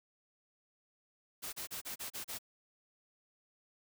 white noise bursts, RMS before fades -42 dBFS, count 7, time 1.42-2.388 s, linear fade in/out 20 ms, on 110 ms, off 33 ms, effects none

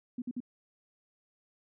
sine tone bursts, 245.9 Hz, B3, 7 cents flat, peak -33 dBFS, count 3, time 0.18-0.404 s, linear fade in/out 5 ms, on 40 ms, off 52 ms, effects none

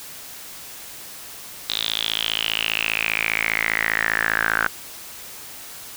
sawtooth tone with band-pass filter sweep, 55 Hz, A1, in tune, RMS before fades -23 dBFS, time 1.69-4.68 s, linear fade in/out 5 ms, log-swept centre 3800 to 1500 Hz, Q 8.2, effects white hiss -38 dBFS RMS until 5.96 s

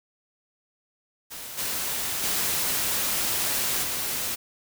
white noise with level steps, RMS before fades -38 / -29 / -26 / -29 dBFS, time 1.3-4.36 s, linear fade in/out 20 ms, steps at 1.57 / 2.22 / 3.82 s, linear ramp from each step 20 ms, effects none

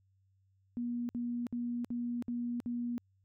sine tone bursts, 239.9 Hz, A#3, 50 cents sharp, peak -33 dBFS, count 6, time 0.77-2.98 s, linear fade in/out 0 ms, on 320 ms, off 58 ms, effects added 96 Hz sine -68 dBFS peak until 3.24 s

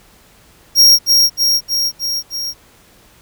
45% pulse tone with echo, 5588 Hz, F8, in tune, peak -5 dBFS, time 0.75-0.99 s, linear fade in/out 50 ms, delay 310 ms, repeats 5, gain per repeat -3 dB, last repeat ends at 2.54 s, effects pink hiss -48 dBFS RMS until 3.21 s

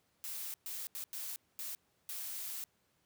blue noise bursts at uneven times, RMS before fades -42 dBFS, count 6, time 0.24-0.54 / 0.66-0.87 / 0.95-1.04 / 1.13-1.36 / 1.59-1.75 / 2.09-2.64 s, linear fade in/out 0 ms, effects pink hiss -75 dBFS RMS until 3.05 s + high-pass 80 Hz 12 dB/octave

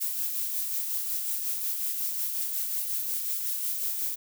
violet noise with tremolo, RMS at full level -29 dBFS, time 0-4.16 s, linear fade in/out 20 ms, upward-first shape sine, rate 5.5 Hz, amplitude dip 35%, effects none

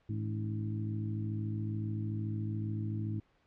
harmonic tone with a mistuned harmonic, 53.7 Hz, A1, 41 cents flat, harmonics 2 / 3 / 4 / 5 / 6, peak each -34 / -46 / -41 / -48 / -43 dBFS, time 0.09-3.2 s, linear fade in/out 5 ms, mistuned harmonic 5, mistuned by +72 cents, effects pink hiss -70 dBFS RMS until 3.46 s + low-pass 3000 Hz 12 dB/octave

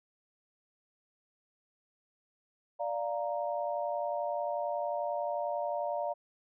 sine chord, Bb major, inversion first, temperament equal, 587.3 / 698.5 / 932.3 Hz, D5 / F5 / Bb5, 0 / 0 / 0 cents, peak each -34 / -35 / -38 dBFS, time 2.79-6.14 s, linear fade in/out 20 ms, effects none

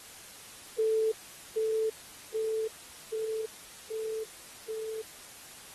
sine tone with echo, 440 Hz, A4, in tune, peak -24 dBFS, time 0.78-1.12 s, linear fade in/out 10 ms, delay 780 ms, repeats 5, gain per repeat -2 dB, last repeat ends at 5.02 s, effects white hiss -49 dBFS RMS until 5.74 s + AAC 32 kbps

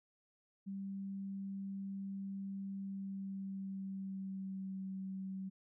sine tone with pitch glide, 195.6 to 191.02 Hz, G3 to G3, -4 to -45 cents, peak -40 dBFS, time 0.66-5.5 s, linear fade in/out 20 ms, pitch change -41 cents, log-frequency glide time 2.76-4.82 s, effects none

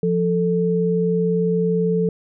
sine tone pair together, 174.61 / 441 Hz, F3 / A4, 0 / +4 cents, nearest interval octave + major third, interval 1604 cents, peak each -19 dBFS, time 0.03-2.09 s, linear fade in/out 2 ms, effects none

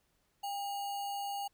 sine tone with sample-and-hold, 802 Hz, G5, 39 cents sharp, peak -35 dBFS, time 0.43-1.48 s, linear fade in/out 10 ms, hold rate 3675 Hz, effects pink hiss -75 dBFS RMS until 1.53 s

